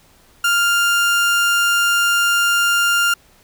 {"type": "tone", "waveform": "30% pulse", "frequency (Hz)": 1400, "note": "F6", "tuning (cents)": 4, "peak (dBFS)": -11, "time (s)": [0.44, 3.14], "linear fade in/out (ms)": 5, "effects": ["pink hiss -52 dBFS RMS until 3.43 s"]}